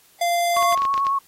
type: tone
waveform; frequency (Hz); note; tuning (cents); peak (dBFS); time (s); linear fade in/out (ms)
square; 692; F5; -16; -19; 0.21-0.75; 5
type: tone with vibrato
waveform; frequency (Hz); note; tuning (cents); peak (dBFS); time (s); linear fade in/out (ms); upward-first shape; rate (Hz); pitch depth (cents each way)
sine; 1100; C#6; -14; -18; 0.56-1.19; 10; triangle; 9.1; 27
type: clicks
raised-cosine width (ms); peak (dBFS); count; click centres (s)
0.2; -15; 9; 0.567 / 0.626 / 0.725 / 0.776 / 0.82 / 0.852 / 0.941 / 0.978 / 1.068
effects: white hiss -55 dBFS RMS until 1.27 s + AAC 48 kbps